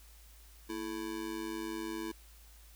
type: tone with amplitude modulation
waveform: square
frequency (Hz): 330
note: E4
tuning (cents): +2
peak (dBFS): -34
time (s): 0.69-2.12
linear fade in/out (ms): 10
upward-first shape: sine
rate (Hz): 100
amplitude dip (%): 85
effects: added 54 Hz sine -55 dBFS peak until 2.75 s + white hiss -61 dBFS RMS until 2.75 s